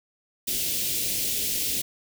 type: band-stop noise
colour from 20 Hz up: white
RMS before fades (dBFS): -27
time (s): 0.47-1.82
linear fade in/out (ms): 10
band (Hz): 500 to 2500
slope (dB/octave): 24
effects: none